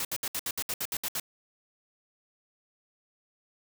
white noise bursts, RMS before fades -32 dBFS, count 11, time 0-1.199 s, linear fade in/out 2 ms, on 49 ms, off 66 ms, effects none

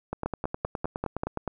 two click trains, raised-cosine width 1 ms, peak -16 / -14 dBFS, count 14 / 6, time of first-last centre 0.13-1.477 / 0.26-1.235 s, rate 9.65 / 5.13 Hz, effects none

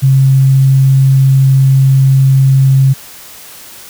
sine tone, 134.3 Hz, C3, 46 cents sharp, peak -4 dBFS, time 0.02-2.94 s, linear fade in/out 20 ms, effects white hiss -33 dBFS RMS until 3.89 s

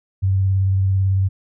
sine tone with vibrato, 96 Hz, G2, 36 cents flat, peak -14 dBFS, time 0.22-1.29 s, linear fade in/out 20 ms, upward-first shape triangle, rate 18 Hz, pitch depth 28 cents each way, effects none

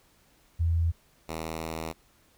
sine / 5% pulse tone pair in turn, 83.3 / 80.6 Hz, E2 / E2, +19 / -38 cents, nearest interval minor second, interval 57 cents, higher first, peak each -22 dBFS, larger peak neither, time 0.59-0.92 / 1.28-1.93 s, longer second, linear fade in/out 20 ms, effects pink hiss -63 dBFS RMS until 2.37 s

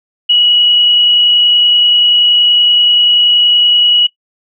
sine tone with frequency modulation, 2920 Hz, F#7, 24 cents flat, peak -6 dBFS, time 0.29-4.07 s, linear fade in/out 10 ms, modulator 30.5 Hz, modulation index 0.72, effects noise-tail reverb RT60 0.1 s tail -18 dB re dry

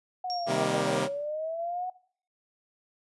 sine linear two-way sweep, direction down then up, 741 to 538 to 741 Hz, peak -30 dBFS, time 0.24-1.9 s, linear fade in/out 5 ms, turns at 1.01 s
sine tone with exponential decay, 5540 Hz, F8, 15 cents flat, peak -31 dBFS, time 0.3-0.81 s, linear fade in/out 0 ms, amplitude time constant 110 ms
10% pulse chord, C minor seventh, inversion none, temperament equal with one note detuned, 130.81 / 155.56 / 196 / 236.3 Hz, C3 / Eb3 / G3 / Bb3, 0 / 0 / 0 / +24 cents, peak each -24 dBFS, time 0.46-1.09 s, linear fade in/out 50 ms
effects noise-tail reverb RT60 0.5 s tail -19 dB re dry + resampled to 24000 Hz

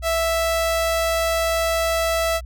sawtooth tone, 659.3 Hz, E5, in tune, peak -15 dBFS, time 0.02-2.41 s, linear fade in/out 50 ms, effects added 60 Hz sine -31 dBFS peak until 2.45 s

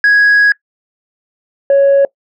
sine tone pair in turn, 1661.2 / 555.4 Hz, G#6 / C#5, 0 / +3 cents, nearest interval octave + perfect fifth, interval 1897 cents, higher first, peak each -3 dBFS, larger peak neither, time 0.04-0.52 / 1.7-2.05 s, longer first, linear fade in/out 2 ms, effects noise-tail reverb RT60 0.1 s tail -22 dB re dry + tanh soft clip ceiling -4 dBFS

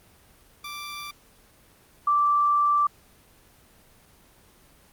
15% pulse / sine tone pair in turn, 1174.7 / 1170.1 Hz, D6 / D6, 0 / -7 cents, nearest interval unison, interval 7 cents, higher first, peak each -28 / -18 dBFS, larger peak second, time 0.64-1.11 / 2.07-2.87 s, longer second, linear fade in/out 5 ms, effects pink hiss -56 dBFS RMS until 4.92 s + Opus 24 kbps

